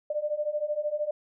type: beating tone pair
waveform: sine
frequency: 590 / 603 Hz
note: D5 / D5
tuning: +8 / +46 cents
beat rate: 13 Hz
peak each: -31 / -29 dBFS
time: 0.1-1.11 s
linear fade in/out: 5 ms
effects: none